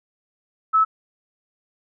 sine tone, 1301 Hz, E6, 23 cents flat, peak -13 dBFS, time 0.73-0.85 s, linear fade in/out 20 ms, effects none

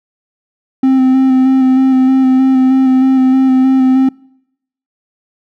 triangle tone with vibrato, 261.6 Hz, C4, in tune, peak -4 dBFS, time 0.83-4.09 s, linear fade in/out 5 ms, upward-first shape square, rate 3.2 Hz, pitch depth 15 cents each way, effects noise-tail reverb RT60 0.8 s tail -26 dB re dry

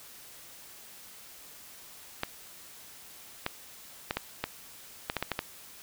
clicks, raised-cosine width 0.3 ms, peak -13 dBFS, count 10, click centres 2.234 / 3.464 / 4.109 / 4.17 / 4.44 / 5.099 / 5.167 / 5.226 / 5.317 / 5.391 s, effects white hiss -50 dBFS RMS until 5.82 s

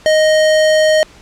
square tone, 622.3 Hz, D#5, in tune, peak -9 dBFS, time 0.06-1.03 s, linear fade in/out 0 ms, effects pink hiss -42 dBFS RMS until 1.21 s + low-pass 7000 Hz 12 dB/octave

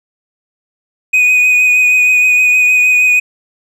triangle tone with vibrato, 2489 Hz, D#7, in tune, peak -5 dBFS, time 1.13-3.2 s, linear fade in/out 10 ms, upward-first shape triangle, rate 6.4 Hz, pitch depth 22 cents each way, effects none

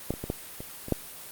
clicks, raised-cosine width 2 ms, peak -13 / -23 / -19 / -14 / -23 / -24 / -10 dBFS, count 7, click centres 0.106 / 0.139 / 0.24 / 0.301 / 0.605 / 0.884 / 0.923 s, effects white hiss -43 dBFS RMS until 1.31 s + Opus 32 kbps

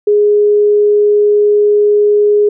sine tone, 415.3 Hz, G#4, in tune, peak -6 dBFS, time 0.07-2.49 s, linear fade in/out 5 ms, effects none

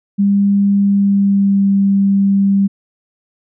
sine tone with pitch glide, 200.1 to 197.35 Hz, G3 to G3, +36 to +12 cents, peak -9 dBFS, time 0.18-2.68 s, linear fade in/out 20 ms, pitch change -24 cents, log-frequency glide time 0.8-1.68 s, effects none

